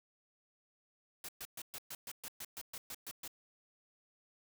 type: noise bursts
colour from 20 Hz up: white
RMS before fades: -45 dBFS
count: 13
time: 1.24-3.278 s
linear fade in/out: 2 ms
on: 46 ms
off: 120 ms
effects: none